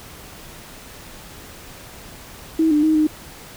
sine tone with pitch steps, 320.7 / 298.8 / 313.5 / 307.5 Hz, E4 / D4 / D#4 / D#4, -48 / +30 / +13 / -20 cents, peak -13 dBFS, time 2.59-3.07 s, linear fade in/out 5 ms, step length 120 ms, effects pink hiss -40 dBFS RMS until 3.56 s

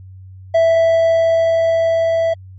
triangle tone with level ramp, 659.3 Hz, E5, in tune, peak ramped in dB -7 to -11 dBFS, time 0.54-2.34 s, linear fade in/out 10 ms, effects added 94 Hz sine -34 dBFS peak until 2.58 s + MP3 32 kbps

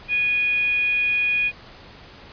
sine tone with frequency modulation, 2464 Hz, D#7, 17 cents flat, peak -18 dBFS, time 0.08-1.52 s, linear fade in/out 50 ms, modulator 789 Hz, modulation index 0.22, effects pink hiss -44 dBFS RMS until 2.32 s + resampled to 11025 Hz

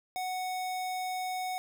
square tone, 740 Hz, F#5, in tune, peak -33 dBFS, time 0.16-1.58 s, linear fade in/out 0 ms, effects none

